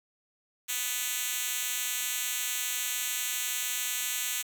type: tone with high-pass filter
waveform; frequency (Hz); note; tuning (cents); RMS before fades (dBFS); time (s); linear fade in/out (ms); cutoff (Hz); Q
5% pulse; 248.5; B3; +11; -32; 0.68-4.43; 20; 4600; 0.55
effects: none